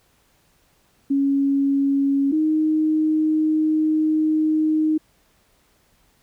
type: tone pair in turn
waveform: sine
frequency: 277.2 / 311.1 Hz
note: C#4 / D#4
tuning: 0 / 0 cents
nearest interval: major second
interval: 200 cents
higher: second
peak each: -16 dBFS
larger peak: neither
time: 1.1-2.32 / 2.32-4.98 s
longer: second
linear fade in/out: 10 ms
effects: pink hiss -61 dBFS RMS until 6.22 s